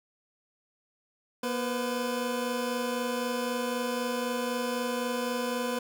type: tone pair together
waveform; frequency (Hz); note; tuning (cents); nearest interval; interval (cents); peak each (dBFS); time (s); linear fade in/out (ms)
25% pulse; 240.5 / 504.9; B3 / B4; -46 / +38; octave + minor second; 1284; -28; 1.43-5.79; 5
effects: none